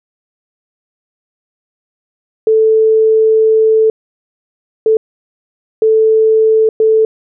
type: tone bursts at uneven times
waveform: sine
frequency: 440 Hz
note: A4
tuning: in tune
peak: -6 dBFS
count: 4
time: 2.47-3.9 / 4.86-4.97 / 5.82-6.69 / 6.8-7.05 s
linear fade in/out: 2 ms
effects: none